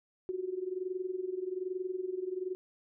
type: tone with amplitude modulation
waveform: sine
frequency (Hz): 370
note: F#4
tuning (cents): 0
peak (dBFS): -30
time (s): 0.29-2.55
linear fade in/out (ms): 0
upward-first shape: sine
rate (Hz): 21.2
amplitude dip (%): 80
effects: none